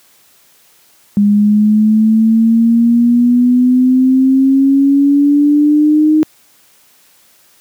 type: exponential sweep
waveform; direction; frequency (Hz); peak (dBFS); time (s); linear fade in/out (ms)
sine; up; 203.2 to 311.1; -6; 1.17-6.23; 0
effects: white hiss -49 dBFS RMS until 7.6 s + high-pass 100 Hz 12 dB/octave